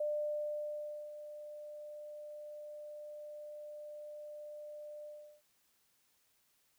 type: tone with ADSR envelope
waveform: sine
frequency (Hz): 597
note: D5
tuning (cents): +28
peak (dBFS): -32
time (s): 0-5.42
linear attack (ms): 6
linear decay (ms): 1100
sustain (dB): -13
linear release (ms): 360
effects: white hiss -74 dBFS RMS until 6.78 s